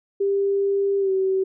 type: tone with pitch glide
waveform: sine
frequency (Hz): 396.8 to 381.3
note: G4 to G4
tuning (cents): +21 to -48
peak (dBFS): -18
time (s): 0.2-1.44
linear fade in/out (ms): 10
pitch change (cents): -69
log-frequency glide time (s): 0.99-1.11
effects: none